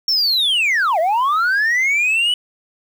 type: linear two-way sweep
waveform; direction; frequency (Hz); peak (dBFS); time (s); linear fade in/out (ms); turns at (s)
sine; down then up; 5510 to 615 to 2988; -11; 0.08-2.34; 2; 0.99
effects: tanh soft clip ceiling -13 dBFS + 7-bit